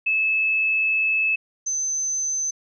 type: tone pair in turn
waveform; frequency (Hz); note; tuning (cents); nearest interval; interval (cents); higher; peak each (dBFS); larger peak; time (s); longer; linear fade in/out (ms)
sine; 2605 / 6151; E7 / G8; -21 / -34; octave + minor third; 1487; second; -18 / -22; first; 0.06-1.36 / 1.66-2.51; first; 10
effects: none